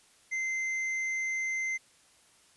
sine tone with hard clipping, 2075 Hz, C7, 15 cents flat, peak -31 dBFS, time 0.31-1.78 s, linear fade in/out 20 ms, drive 5 dB, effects white hiss -62 dBFS RMS until 2.56 s + resampled to 24000 Hz

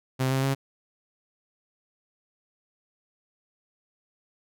sawtooth tone with pitch steps, 130.81 / 133.4 / 136.05 Hz, C3 / C3 / C#3, 0 / +34 / -32 cents, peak -19 dBFS, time 0.19-0.55 s, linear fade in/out 20 ms, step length 120 ms, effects none

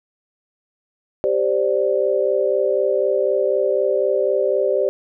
sine chord, G suspended fourth, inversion none, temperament equal, 392 / 523.3 / 587.3 Hz, G4 / C5 / D5, 0 / 0 / 0 cents, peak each -20 dBFS, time 1.24-4.89 s, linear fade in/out 0 ms, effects none

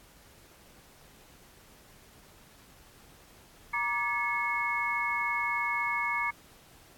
sine tone cluster, 947 / 1172 / 1705 / 2185 Hz, A#5 / D6 / G#6 / C#7, +27 / -4 / +45 / -26 cents, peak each -34 / -34 / -38 / -30 dBFS, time 3.73-6.31 s, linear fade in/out 10 ms, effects pink hiss -57 dBFS RMS until 6.97 s + AAC 64 kbps

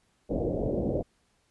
white low-pass noise, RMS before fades -29 dBFS, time 0.29-1.03 s, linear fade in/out 20 ms, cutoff 610 Hz, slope 48 dB/octave, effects pink hiss -70 dBFS RMS until 1.5 s + resampled to 24000 Hz

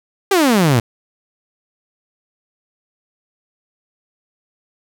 sawtooth exponential sweep, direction down, 410.3 to 110 Hz, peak -7 dBFS, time 0.31-0.8 s, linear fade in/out 5 ms, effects none

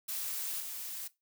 blue noise with level steps, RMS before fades -37 / -41 dBFS, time 0.08-1.08 s, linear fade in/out 10 ms, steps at 0.6 s, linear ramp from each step 5 ms, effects noise-tail reverb RT60 0.2 s tail -18 dB re dry

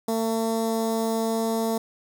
15% pulse tone with notch filter, 224.9 Hz, A3, 38 cents sharp, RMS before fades -25 dBFS, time 0.08-1.78 s, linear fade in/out 5 ms, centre 2400 Hz, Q 0.55, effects none

